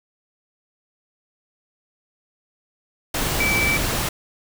sine tone in noise, 2314 Hz, D7, 26 cents flat, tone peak -19 dBFS, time 3.4-3.77 s, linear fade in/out 5 ms, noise pink, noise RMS -23 dBFS, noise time 3.14-4.09 s, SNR +1 dB, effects none

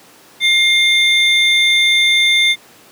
triangle tone pair together, 2119 / 3568 Hz, C7 / A7, +21 / +23 cents, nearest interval major sixth, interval 902 cents, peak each -11 dBFS, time 0.4-2.56 s, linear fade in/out 50 ms, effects pink hiss -44 dBFS RMS until 2.91 s + high-pass 200 Hz 12 dB/octave

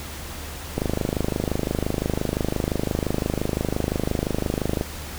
click train, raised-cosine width 2 ms, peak -9 dBFS, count 105, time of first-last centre 0.78-4.811 s, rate 25.8 Hz, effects added 74 Hz sine -37 dBFS peak until 5.18 s + pink hiss -36 dBFS RMS until 5.18 s

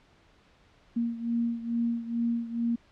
sine beating tone pair, 233.1 / 235.4 Hz, A#3 / A#3, 0 / +17 cents, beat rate 2.3 Hz, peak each -28 / -32 dBFS, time 0.96-2.76 s, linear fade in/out 10 ms, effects pink hiss -61 dBFS RMS until 2.91 s + low-pass 4000 Hz 12 dB/octave

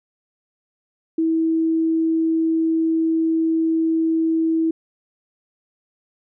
sine tone, 324.3 Hz, E4, 28 cents flat, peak -16 dBFS, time 1.18-4.71 s, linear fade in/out 5 ms, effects none

